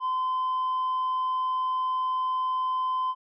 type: tone with tanh clipping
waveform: sine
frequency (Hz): 1027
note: C6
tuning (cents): -33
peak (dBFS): -25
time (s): 0-3.15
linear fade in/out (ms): 50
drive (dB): 1
effects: none